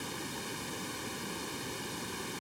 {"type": "noise with comb filter", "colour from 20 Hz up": "pink", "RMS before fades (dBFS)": -39, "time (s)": [0, 2.39], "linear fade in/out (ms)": 2, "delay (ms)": 1.5, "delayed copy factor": -0.8, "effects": ["high-pass 100 Hz 12 dB/octave", "low-pass 11000 Hz 12 dB/octave"]}